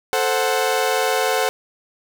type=chord; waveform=sawtooth; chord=F# diminished; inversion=first; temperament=equal; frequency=440 / 523.3 / 740 Hz; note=A4 / C5 / F#5; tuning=0 / 0 / 0 cents; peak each=-18 dBFS; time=0.13-1.49 s; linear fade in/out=0 ms; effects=none